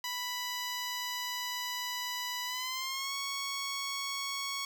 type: tone with pitch glide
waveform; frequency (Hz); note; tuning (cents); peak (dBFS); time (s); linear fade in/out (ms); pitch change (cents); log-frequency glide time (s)
10% pulse; 987.8 to 1108.8; B5 to C#6; 0 to 0; -26; 0.04-4.65; 2; +200; 2.46-3.14
effects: none